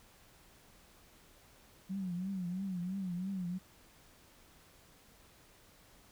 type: tone with vibrato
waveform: sine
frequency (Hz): 185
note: F#3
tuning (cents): 0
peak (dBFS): -35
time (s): 1.89-3.59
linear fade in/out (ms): 20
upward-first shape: triangle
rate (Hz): 3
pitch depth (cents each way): 130
effects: pink hiss -62 dBFS RMS until 6.11 s